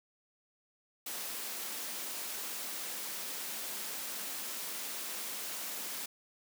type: high-pass noise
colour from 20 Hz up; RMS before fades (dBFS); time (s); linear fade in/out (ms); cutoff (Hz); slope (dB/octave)
white; -40; 1.06-6.06; 5; 180; 48
effects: none